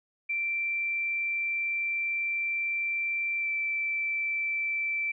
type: tone with pitch glide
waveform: sine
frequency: 2349 to 2331 Hz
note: D7 to D7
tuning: 0 to -14 cents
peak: -27 dBFS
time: 0.29-5.12 s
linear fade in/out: 10 ms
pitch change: -14 cents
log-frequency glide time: 3.39-3.48 s
effects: none